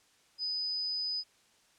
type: tone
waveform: sine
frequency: 4993 Hz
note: D#8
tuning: 5 cents sharp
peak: -31 dBFS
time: 0.38-1.24 s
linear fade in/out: 50 ms
effects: white hiss -66 dBFS RMS until 1.78 s + low-pass 8000 Hz 12 dB/octave